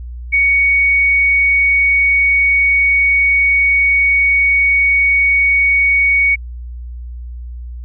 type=tone; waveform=sine; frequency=2235 Hz; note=C#7; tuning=14 cents sharp; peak=-9 dBFS; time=0.32-6.36 s; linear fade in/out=20 ms; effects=added 60 Hz sine -25 dBFS peak until 7.84 s